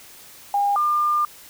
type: tone pair in turn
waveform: sine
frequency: 809 / 1200 Hz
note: G#5 / D6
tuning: -46 / +37 cents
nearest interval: perfect fifth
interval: 683 cents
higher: second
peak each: -17 dBFS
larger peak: neither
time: 0.54-0.76 / 0.76-1.25 s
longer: second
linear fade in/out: 2 ms
effects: white hiss -45 dBFS RMS until 1.49 s